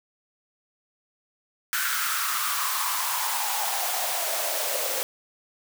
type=noise with high-pass filter sweep; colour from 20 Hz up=white; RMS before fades=-27 dBFS; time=1.73-5.03 s; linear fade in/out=0 ms; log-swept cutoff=1500 to 520 Hz; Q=5.8; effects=none